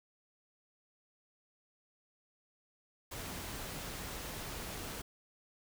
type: noise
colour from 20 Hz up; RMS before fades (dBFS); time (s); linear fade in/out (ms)
pink; -43; 3.11-5.02; 10
effects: none